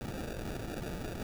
pink noise with sample-and-hold, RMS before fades -39 dBFS, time 0.01-1.23 s, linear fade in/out 0 ms, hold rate 1050 Hz, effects none

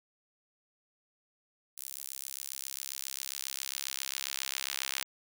sawtooth tone with high-pass filter sweep, 67.4 Hz, C#2, 48 cents flat, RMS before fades -39 dBFS, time 1.77-5.04 s, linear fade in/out 10 ms, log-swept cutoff 9400 to 2500 Hz, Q 0.71, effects none

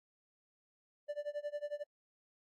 triangle tone with tremolo, 587.3 Hz, D5, in tune, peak -33 dBFS, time 1.08-1.84 s, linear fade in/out 20 ms, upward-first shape sine, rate 11 Hz, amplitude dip 95%, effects AAC 48 kbps

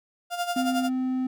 35% pulse tone with tremolo, 701 Hz, F5, 6 cents sharp, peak -22 dBFS, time 0.3-0.9 s, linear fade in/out 50 ms, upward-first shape sine, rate 11 Hz, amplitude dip 70%
triangle tone, 257.5 Hz, C4, 28 cents flat, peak -22 dBFS, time 0.56-1.27 s, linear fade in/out 5 ms
effects none

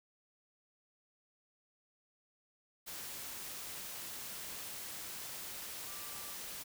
sine tone in noise, 1174.7 Hz, D6, in tune, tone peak -56 dBFS, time 5.87-6.35 s, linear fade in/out 20 ms, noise white, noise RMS -45 dBFS, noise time 2.86-6.64 s, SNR -14 dB, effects none

